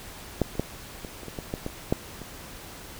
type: clicks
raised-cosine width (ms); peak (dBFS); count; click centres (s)
2; -8 / -27 / -11 / -23 / -27 / -24 / -19 / -15 / -17 / -8 / -24; 11; 0.417 / 0.554 / 0.596 / 1.048 / 1.233 / 1.283 / 1.388 / 1.539 / 1.664 / 1.925 / 2.217
effects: pink hiss -43 dBFS RMS until 2.99 s